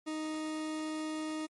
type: tone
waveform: 40% pulse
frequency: 311.1 Hz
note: D#4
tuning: in tune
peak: -34 dBFS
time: 0.06-1.47 s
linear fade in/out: 20 ms
effects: MP3 48 kbps